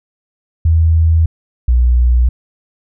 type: tone pair in turn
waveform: sine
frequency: 81.3 / 60.91 Hz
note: E2 / B1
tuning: -23 / -23 cents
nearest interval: perfect fourth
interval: 500 cents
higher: first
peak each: -7 dBFS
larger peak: neither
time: 0.65-1.26 / 1.68-2.29 s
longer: neither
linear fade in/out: 5 ms
effects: none